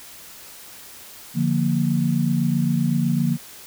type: chord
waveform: sine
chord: Bb major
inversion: first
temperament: equal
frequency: 146.83 / 174.61 / 233.1 Hz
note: D3 / F3 / Bb3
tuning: 0 / 0 / 0 cents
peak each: -22 dBFS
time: 1.34-3.38 s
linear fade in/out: 50 ms
effects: white hiss -42 dBFS RMS until 3.66 s